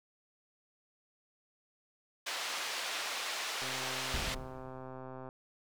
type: band-pass noise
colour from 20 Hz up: white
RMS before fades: -38 dBFS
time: 2.26-4.35 s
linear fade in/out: 10 ms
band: 570 to 4300 Hz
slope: 12 dB/octave
type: click train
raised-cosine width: 1 ms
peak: -32 dBFS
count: 218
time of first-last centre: 3.62-5.289 s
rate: 130 Hz
type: noise with exponential decay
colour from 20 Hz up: brown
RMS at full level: -34 dBFS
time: 4.14-5.02 s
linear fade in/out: 2 ms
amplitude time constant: 190 ms
effects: none